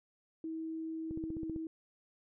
sine tone, 321.9 Hz, E4, 41 cents flat, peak -37 dBFS, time 0.44-1.67 s, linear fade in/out 2 ms
click train, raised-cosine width 3 ms, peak -30 dBFS, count 8, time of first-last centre 1.11-1.562 s, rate 15.5 Hz
effects none

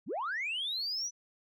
sine linear sweep, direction up, 123.47 to 6010 Hz, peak -31 dBFS, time 0.06-1.11 s, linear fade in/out 50 ms, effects tanh soft clip ceiling -29 dBFS

